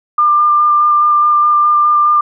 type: tone with vibrato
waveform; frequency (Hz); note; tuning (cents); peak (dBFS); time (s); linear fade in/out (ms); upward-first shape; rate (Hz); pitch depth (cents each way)
sine; 1196; D6; +31; -7; 0.18-2.21; 5; square; 4.8; 9
effects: none